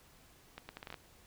accelerating click train, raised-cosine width 0.3 ms, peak -28 dBFS, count 8, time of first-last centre 0.58-0.942 s, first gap 110 ms, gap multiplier 0.73, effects pink hiss -62 dBFS RMS until 1.26 s

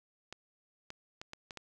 clicks, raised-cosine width 0.2 ms, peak -26 dBFS, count 6, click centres 0.326 / 0.904 / 1.215 / 1.334 / 1.508 / 1.573 s, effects none

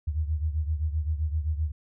sine beating tone pair, 75.8 / 83.5 Hz, D#2 / E2, -45 / +23 cents, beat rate 7.7 Hz, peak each -26 / -31 dBFS, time 0.07-1.72 s, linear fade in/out 10 ms, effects none

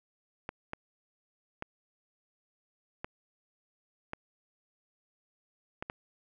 clicks, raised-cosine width 0.5 ms, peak -21 dBFS, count 7, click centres 0.491 / 0.734 / 1.624 / 3.045 / 4.134 / 5.825 / 5.899 s, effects none

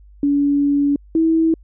sine tone pair in turn, 285 / 324.4 Hz, C#4 / E4, +48 / -28 cents, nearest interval major second, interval 224 cents, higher second, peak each -13 / -12 dBFS, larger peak second, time 0.23-0.96 / 1.15-1.54 s, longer first, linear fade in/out 2 ms, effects added 50 Hz sine -42 dBFS peak until 1.63 s

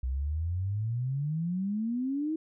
sine exponential sweep, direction up, 61.74 to 323.3 Hz, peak -28 dBFS, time 0.03-2.36 s, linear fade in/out 5 ms, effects none

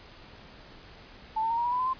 sine tone with pitch steps, 880 / 901.6 / 923.8 / 946.4 / 969.7 / 993.5 / 1017.9 / 1042.9 Hz, A5 / A5 / A#5 / A#5 / B5 / B5 / C6 / C6, 0 / +42 / -16 / +26 / -32 / +10 / -48 / -6 cents, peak -25 dBFS, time 1.36-1.936 s, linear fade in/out 10 ms, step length 72 ms, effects pink hiss -50 dBFS RMS until 1.99 s + resampled to 11025 Hz

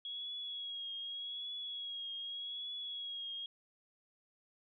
sine tone with vibrato, 3322 Hz, G#7, in tune, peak -40 dBFS, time 0.05-3.46 s, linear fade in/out 2 ms, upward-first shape triangle, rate 0.84 Hz, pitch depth 44 cents each way, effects none

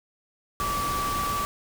sine tone in noise, 1155 Hz, D6, 29 cents flat, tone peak -26 dBFS, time 0.6-1.45 s, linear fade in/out 0 ms, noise pink, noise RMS -32 dBFS, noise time 0.6-1.45 s, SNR +3 dB, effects none

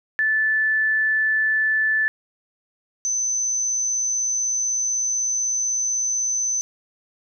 sine tone pair in turn, 1749 / 6104 Hz, A6 / G8, -11 / -47 cents, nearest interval octave + minor seventh, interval 2164 cents, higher second, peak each -17 / -20 dBFS, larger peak first, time 0.19-2.08 / 3.05-6.61 s, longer second, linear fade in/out 0 ms, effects none

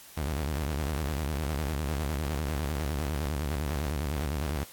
sawtooth tone with vibrato, 73.4 Hz, D2, in tune, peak -25 dBFS, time 0.17-4.64 s, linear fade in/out 5 ms, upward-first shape square, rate 9.9 Hz, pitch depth 140 cents each way, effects white hiss -50 dBFS RMS until 4.72 s + AAC 64 kbps

